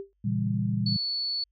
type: tone with exponential decay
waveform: sine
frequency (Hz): 394.5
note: G4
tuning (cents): +11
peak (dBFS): -31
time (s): 0-0.13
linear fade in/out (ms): 0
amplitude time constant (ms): 27
type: chord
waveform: sine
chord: A# diminished seventh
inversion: none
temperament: equal with one note detuned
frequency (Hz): 116.54 / 138.59 / 164.81 / 198.39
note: A#2 / C#3 / E3 / G3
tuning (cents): 0 / 0 / 0 / +21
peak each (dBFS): -28 / -34 / -33 / -28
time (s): 0.24-0.97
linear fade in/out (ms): 10
type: tone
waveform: sine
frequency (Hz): 4435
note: C#8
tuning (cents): 0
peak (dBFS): -27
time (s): 0.86-1.44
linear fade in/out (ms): 5
effects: added 50 Hz sine -70 dBFS peak until 1.51 s